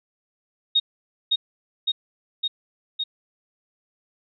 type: tone with echo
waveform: sine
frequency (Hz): 3729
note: A#7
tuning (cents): 0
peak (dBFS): -15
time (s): 0.75-0.8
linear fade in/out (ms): 10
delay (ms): 560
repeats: 4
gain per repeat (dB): -2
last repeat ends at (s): 3.04
effects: none